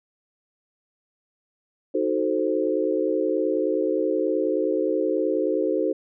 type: chord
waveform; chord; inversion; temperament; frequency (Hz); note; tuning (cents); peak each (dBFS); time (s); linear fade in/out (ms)
sine; D# diminished seventh; none; equal; 311.1 / 370 / 440 / 523.3; D#4 / F#4 / A4 / C5; 0 / 0 / 0 / 0; -26; 1.94-5.93; 10
effects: none